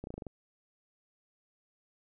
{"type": "slowing click train", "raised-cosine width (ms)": 2, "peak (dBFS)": -27, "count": 7, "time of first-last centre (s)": [0.04, 0.267], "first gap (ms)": 31, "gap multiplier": 1.08, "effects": []}